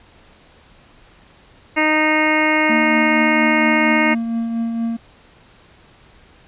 harmonic tone, 308.9 Hz, D#4, 12 cents flat, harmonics 1 / 2 / 3 / 4 / 5 / 6 / 7 / 8 / 9, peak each -19 / -22 / -22 / -26 / -27 / -23 / -18 / -29 / -28 dBFS, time 1.76-4.15 s, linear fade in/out 20 ms
triangle tone with tremolo, 230 Hz, A#3, 23 cents flat, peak -15 dBFS, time 2.69-4.97 s, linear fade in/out 10 ms, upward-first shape triangle, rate 4.3 Hz, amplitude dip 40%
effects pink hiss -49 dBFS RMS until 6.47 s + resampled to 8000 Hz

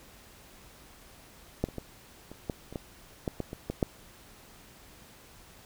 clicks, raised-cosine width 2 ms, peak -13 / -29 / -22 / -30 / -17 / -29 / -20 / -16 / -18 / -24 / -18 / -11 dBFS, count 12, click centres 1.64 / 1.687 / 1.783 / 2.316 / 2.498 / 2.726 / 2.758 / 3.278 / 3.403 / 3.531 / 3.7 / 3.828 s, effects pink hiss -54 dBFS RMS until 5.65 s

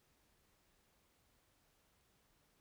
silence, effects pink hiss -75 dBFS RMS until 2.6 s

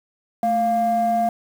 sine tone pair together, 220 / 698.5 Hz, A3 / F5, 0 / 0 cents, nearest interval octave + minor sixth, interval 2000 cents, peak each -23 / -16 dBFS, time 0.43-1.29 s, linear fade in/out 2 ms, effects tanh soft clip ceiling -13 dBFS + 7-bit

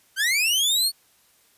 sawtooth linear sweep, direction up, 1495 to 4453 Hz, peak -16 dBFS, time 0.16-0.92 s, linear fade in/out 50 ms, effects white hiss -60 dBFS RMS until 1.57 s + resampled to 32000 Hz

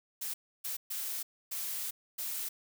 blue noise bursts at uneven times, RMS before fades -37 dBFS, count 5, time 0.21-0.34 / 0.64-0.77 / 0.9-1.23 / 1.51-1.91 / 2.18-2.49 s, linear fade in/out 10 ms, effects none

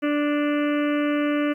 harmonic tone, 293.6 Hz, D4, in tune, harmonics 1 / 2 / 4 / 5 / 6 / 7 / 8 / 9 / 10, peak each -21 / -27 / -33 / -35 / -37 / -38 / -39 / -40 / -41 dBFS, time 0.02-1.54 s, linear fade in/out 20 ms, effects 10-bit

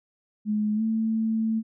sine tone with pitch glide, 211.6 to 222.2 Hz, G#3 to A3, +33 to +17 cents, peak -22 dBFS, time 0.45-1.63 s, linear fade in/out 50 ms, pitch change +84 cents, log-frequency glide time 0.75-0.82 s, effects none

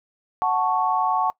sine chord, F# minor, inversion none, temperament equal, 740 / 880 / 1108.7 Hz, F#5 / A5 / C#6, 0 / 0 / 0 cents, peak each -23 dBFS, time 0.42-1.3 s, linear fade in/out 0 ms, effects noise-tail reverb RT60 0.1 s tail -21 dB re dry

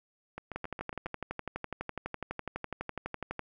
two click trains, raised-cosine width 0.5 ms, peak -24 / -20 dBFS, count 6 / 35, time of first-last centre 0.38-1.066 / 0.56-3.393 s, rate 7.29 / 12 Hz, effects none

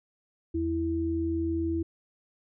sine tone pair together, 82.41 / 329.6 Hz, E2 / E4, 0 / 0 cents, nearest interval 2 octaves, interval 2400 cents, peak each -32 / -27 dBFS, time 0.54-1.83 s, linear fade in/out 10 ms, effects none

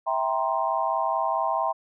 sine chord, C dominant seventh, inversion first, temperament just, 654.1 / 784.9 / 941.9 / 1046.5 Hz, E5 / G5 / Bb5 / C6, -14 / +2 / +18 / 0 cents, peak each -28 dBFS, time 0.06-1.73 s, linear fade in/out 20 ms, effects none

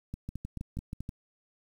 two click trains, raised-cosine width 5 ms, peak -24 / -24 dBFS, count 5 / 6, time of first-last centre 0.14-1.006 / 0.29-1.091 s, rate 4.62 / 6.24 Hz, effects 9-bit

